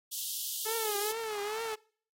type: high-pass noise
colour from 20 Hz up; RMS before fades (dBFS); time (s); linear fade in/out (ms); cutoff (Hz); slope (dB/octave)
white; -36; 0.11-1.13; 20; 2900; 96
type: tone with vibrato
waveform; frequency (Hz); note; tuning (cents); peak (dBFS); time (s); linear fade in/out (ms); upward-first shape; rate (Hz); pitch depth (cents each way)
sawtooth; 430.2; A4; -39; -30; 0.65-1.76; 20; triangle; 2.3; 120
effects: noise-tail reverb RT60 0.5 s tail -23 dB re dry + AAC 48 kbps